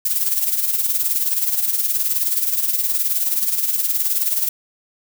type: noise with tremolo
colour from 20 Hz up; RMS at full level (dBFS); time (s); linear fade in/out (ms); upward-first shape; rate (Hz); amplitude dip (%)
violet; -17; 0.05-4.49; 5; sine; 19; 60
effects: none